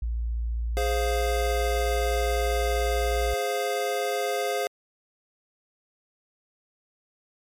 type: tone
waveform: sine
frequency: 57.5 Hz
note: A#1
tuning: 23 cents flat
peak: -25 dBFS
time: 0.02-3.34 s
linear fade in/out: 5 ms
type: chord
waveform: square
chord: F minor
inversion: first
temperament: equal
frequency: 415.3 / 523.3 / 698.5 Hz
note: Ab4 / C5 / F5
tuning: 0 / 0 / 0 cents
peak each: -30 dBFS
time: 0.77-4.67 s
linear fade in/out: 0 ms
effects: MP3 64 kbps